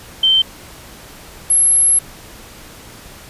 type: tone pair in turn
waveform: sine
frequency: 3110 / 11062 Hz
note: G7 / F9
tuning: -14 / -18 cents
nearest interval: octave + minor seventh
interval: 2196 cents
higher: second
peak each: -9 dBFS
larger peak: neither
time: 0.23-0.42 / 1.5-1.99 s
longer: second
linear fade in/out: 5 ms
effects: pink hiss -38 dBFS RMS until 3.29 s + resampled to 32000 Hz